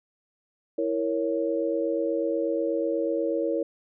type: chord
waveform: sine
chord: A# diminished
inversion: second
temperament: equal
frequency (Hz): 329.6 / 466.2 / 554.4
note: E4 / A#4 / C#5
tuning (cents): 0 / 0 / 0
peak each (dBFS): -28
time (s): 0.78-3.63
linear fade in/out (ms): 5
effects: none